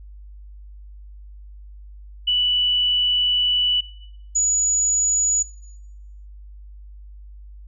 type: tone pair in turn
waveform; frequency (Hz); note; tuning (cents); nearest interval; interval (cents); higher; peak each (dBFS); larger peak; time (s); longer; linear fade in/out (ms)
sine; 2963 / 6874; F#7 / A8; +2 / -41; octave + minor third; 1457; second; -16; neither; 2.27-3.81 / 4.35-5.43; first; 10
effects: noise-tail reverb RT60 0.9 s tail -20 dB re dry + added 50 Hz sine -38 dBFS peak until 7.67 s